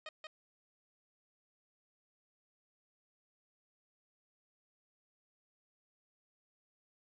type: tone with echo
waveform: 10% pulse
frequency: 622.3 Hz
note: D#5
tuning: in tune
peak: -35 dBFS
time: 0.06-0.09 s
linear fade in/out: 2 ms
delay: 180 ms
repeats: 1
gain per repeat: -2 dB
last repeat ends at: 0.27 s
effects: resampled to 16000 Hz